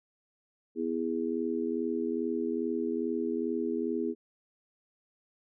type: chord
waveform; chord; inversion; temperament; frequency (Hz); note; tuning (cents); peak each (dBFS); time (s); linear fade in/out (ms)
sine; E major; second; just; 247.2 / 329.6 / 412; B3 / E4 / G#4; +2 / 0 / -14; -33; 0.75-4.15; 50
effects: none